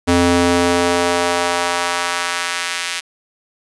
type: tone with high-pass filter sweep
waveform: square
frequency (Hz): 87.31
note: F2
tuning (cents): 0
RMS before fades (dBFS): -17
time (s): 0.07-3.01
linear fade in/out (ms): 20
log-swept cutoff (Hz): 200 to 2300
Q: 1
effects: resampled to 24000 Hz + 7-bit